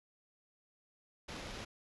pink noise with sample-and-hold, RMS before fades -45 dBFS, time 1.28-1.65 s, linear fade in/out 10 ms, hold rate 8820 Hz, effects resampled to 24000 Hz

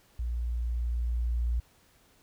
sine tone with level ramp, 59.1 Hz, A#1, 24 cents sharp, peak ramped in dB -29 to -25 dBFS, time 0.19-1.6 s, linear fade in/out 5 ms, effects pink hiss -63 dBFS RMS until 2.22 s

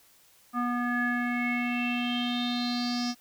square tone with low-pass filter sweep, 242.9 Hz, B3, 29 cents flat, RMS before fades -29 dBFS, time 0.53-3.15 s, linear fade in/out 50 ms, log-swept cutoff 1300 to 5400 Hz, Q 8.2, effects white hiss -60 dBFS RMS until 3.2 s

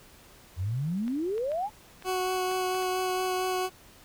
sine exponential sweep, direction up, 82.9 to 880 Hz, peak -27 dBFS, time 0.56-1.7 s, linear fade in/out 50 ms
clicks, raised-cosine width 0.3 ms, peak -29 dBFS, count 7, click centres 1.08 / 1.38 / 1.518 / 2.024 / 2.514 / 2.747 / 2.826 s
20% pulse tone with vibrato, 370 Hz, F#4, in tune, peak -22 dBFS, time 2.04-3.7 s, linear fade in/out 50 ms, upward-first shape sine, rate 4.4 Hz, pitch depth 9 cents each way
effects pink hiss -54 dBFS RMS until 4.04 s

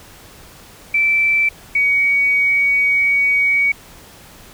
sine tone pair in turn, 2329 / 2251 Hz, D7 / C#7, -15 / +26 cents, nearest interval minor second, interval 59 cents, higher first, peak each -12 dBFS, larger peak neither, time 0.94-1.49 / 1.75-3.72 s, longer second, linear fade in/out 5 ms, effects pink hiss -42 dBFS RMS until 4.53 s

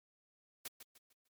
white noise with echo, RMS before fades -43 dBFS, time 0.65-0.68 s, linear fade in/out 5 ms, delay 150 ms, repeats 4, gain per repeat -9 dB, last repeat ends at 1.28 s, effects high-pass 80 Hz 12 dB/octave + MP3 96 kbps

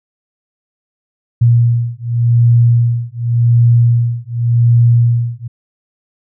sine beating tone pair, 118 / 118.88 Hz, A#2 / A#2, +22 / +34 cents, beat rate 0.88 Hz, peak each -11 dBFS, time 1.41-5.48 s, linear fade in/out 10 ms, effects none

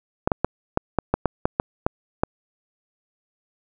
clicks, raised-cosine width 1 ms, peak -4 dBFS, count 11, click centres 0.275 / 0.318 / 0.446 / 0.774 / 0.987 / 1.14 / 1.257 / 1.455 / 1.599 / 1.865 / 2.235 s, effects none

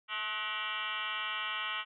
sine tone with frequency modulation, 2116 Hz, C7, 19 cents sharp, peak -33 dBFS, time 0.08-1.85 s, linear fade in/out 50 ms, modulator 209 Hz, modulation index 5.2, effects none

